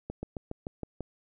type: slowing click train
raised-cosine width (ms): 2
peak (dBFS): -22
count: 7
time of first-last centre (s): 0.1-1.007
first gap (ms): 130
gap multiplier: 1.06
effects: none